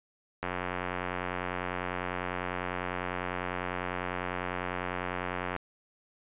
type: click train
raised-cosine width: 0.5 ms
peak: -17 dBFS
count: 463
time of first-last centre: 0.43-5.563 s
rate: 90 Hz
effects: resampled to 8000 Hz